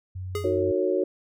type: tone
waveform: sine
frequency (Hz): 92.5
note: F#2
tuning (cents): 0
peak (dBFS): -31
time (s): 0.15-0.72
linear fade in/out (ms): 10
type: tone with exponential decay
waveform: square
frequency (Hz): 415.1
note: G#4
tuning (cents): -1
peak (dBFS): -25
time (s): 0.35-0.63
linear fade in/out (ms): 2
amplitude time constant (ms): 59
type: chord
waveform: sine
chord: D# minor seventh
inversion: none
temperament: equal with one note detuned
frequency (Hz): 311.1 / 370 / 454.7 / 554.4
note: D#4 / F#4 / A#4 / C#5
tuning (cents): 0 / 0 / -43 / 0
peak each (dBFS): -30 / -24 / -29 / -27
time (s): 0.44-1.04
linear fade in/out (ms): 5
effects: none